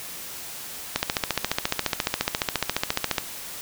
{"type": "click train", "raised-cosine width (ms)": 0.2, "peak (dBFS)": -4, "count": 33, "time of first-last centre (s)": [0.96, 3.182], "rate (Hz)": 14.4, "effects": ["white hiss -37 dBFS RMS until 3.61 s"]}